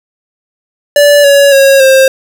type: tone with pitch steps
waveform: square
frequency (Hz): 580 / 563.2 / 546.8 / 530.9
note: D5 / C#5 / C#5 / C5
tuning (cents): -22 / +27 / -24 / +25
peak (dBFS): -3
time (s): 0.96-2.08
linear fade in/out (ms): 2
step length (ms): 280
effects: none